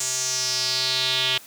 square tone with band-pass filter sweep, 128.6 Hz, C3, 30 cents flat, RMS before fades -24 dBFS, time 0-1.38 s, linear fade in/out 5 ms, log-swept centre 7200 to 3200 Hz, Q 4.1, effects white hiss -46 dBFS RMS until 1.46 s + high-pass 80 Hz 12 dB/octave

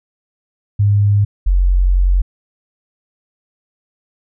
sine tone pair in turn, 102.1 / 45.48 Hz, G#2 / F#1, -29 / -29 cents, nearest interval octave + major second, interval 1400 cents, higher first, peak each -9 dBFS, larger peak neither, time 0.79-1.25 / 1.46-2.22 s, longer second, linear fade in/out 10 ms, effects none

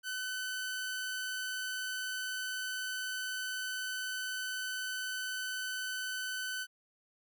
sawtooth tone, 1512 Hz, F#6, 37 cents sharp, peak -32 dBFS, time 0.03-6.67 s, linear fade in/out 50 ms, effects none

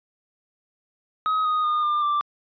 triangle tone with pitch steps, 1267 / 1243.8 / 1221 / 1198.7 / 1176.7 Hz, D#6 / D#6 / D#6 / D6 / D6, +31 / -1 / -33 / +35 / +3 cents, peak -18 dBFS, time 1.26-2.21 s, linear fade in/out 0 ms, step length 190 ms, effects resampled to 11025 Hz

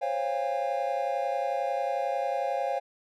triangle chord, Db major seventh, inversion third, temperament equal with one note detuned, 523.3 / 554.4 / 698.5 / 809.8 Hz, C5 / Db5 / F5 / Ab5, 0 / 0 / 0 / -44 cents, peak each -32 / -30 / -30 / -30 dBFS, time 0.01-2.8 s, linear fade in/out 20 ms, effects none

